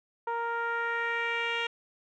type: tone with low-pass filter sweep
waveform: 10% pulse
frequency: 466.2 Hz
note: A#4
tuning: in tune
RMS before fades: -31 dBFS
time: 0.27-1.67 s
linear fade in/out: 5 ms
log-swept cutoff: 1000 to 3100 Hz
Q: 2.3
effects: none